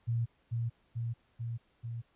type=tone with echo; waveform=sine; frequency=116.54 Hz; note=A#2; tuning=in tune; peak=-28 dBFS; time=0.07-0.26 s; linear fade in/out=20 ms; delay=440 ms; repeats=4; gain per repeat=-2 dB; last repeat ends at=2.02 s; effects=pink hiss -71 dBFS RMS until 2.15 s + resampled to 8000 Hz